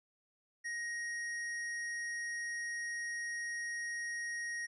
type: tone with hard clipping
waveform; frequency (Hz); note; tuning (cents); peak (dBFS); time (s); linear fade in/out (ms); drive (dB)
triangle; 1878; A#6; +12; -39; 0.64-4.67; 20; 16
effects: resampled to 24000 Hz